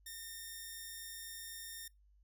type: tone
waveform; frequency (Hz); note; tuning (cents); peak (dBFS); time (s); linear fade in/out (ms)
5% pulse; 1824; A#6; -38; -35; 0.06-1.88; 5
effects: noise-tail reverb RT60 0.2 s tail -24 dB re dry + added 50 Hz sine -64 dBFS peak until 2.23 s